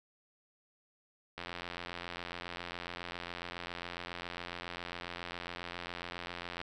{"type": "click train", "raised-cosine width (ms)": 0.3, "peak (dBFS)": -24, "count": 458, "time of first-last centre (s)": [1.38, 6.615], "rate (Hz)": 87.3, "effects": []}